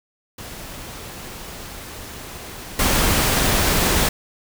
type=noise with level steps; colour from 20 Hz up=pink; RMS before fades=-35 / -18 dBFS; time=0.38-4.09 s; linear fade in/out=5 ms; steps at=2.79 s; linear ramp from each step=2 ms; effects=none